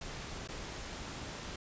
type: noise with dropouts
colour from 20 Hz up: pink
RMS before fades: -43 dBFS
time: 0.01-1.56 s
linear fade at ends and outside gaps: 5 ms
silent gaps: 0.476-0.486 s
effects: resampled to 16000 Hz